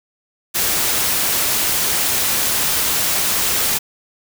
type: noise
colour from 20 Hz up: white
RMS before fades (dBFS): -18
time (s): 0.54-3.79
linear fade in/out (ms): 20
effects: none